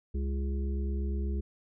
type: harmonic tone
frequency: 68.3 Hz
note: C#2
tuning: 25 cents flat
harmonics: 1 / 3 / 5 / 6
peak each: -29 / -39 / -43 / -45 dBFS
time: 0.14-1.41 s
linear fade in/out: 10 ms
effects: none